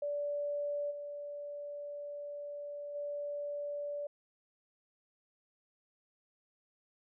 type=tone with level steps; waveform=sine; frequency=580 Hz; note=D5; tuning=22 cents flat; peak=-33 / -40 / -36 dBFS; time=0.02-4.07 s; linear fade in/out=5 ms; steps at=0.9 / 2.94 s; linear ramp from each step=20 ms; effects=none